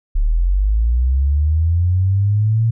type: linear sweep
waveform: sine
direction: up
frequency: 34.68 to 115.3 Hz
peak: -12 dBFS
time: 0.15-2.71 s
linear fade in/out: 10 ms
effects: none